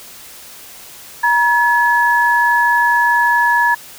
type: tone pair together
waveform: sine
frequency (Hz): 951.7 / 1707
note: A#5 / G#6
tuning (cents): +36 / +47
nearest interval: minor seventh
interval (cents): 1011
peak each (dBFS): -13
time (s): 1.23-3.75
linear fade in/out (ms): 10
effects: white hiss -37 dBFS RMS until 3.98 s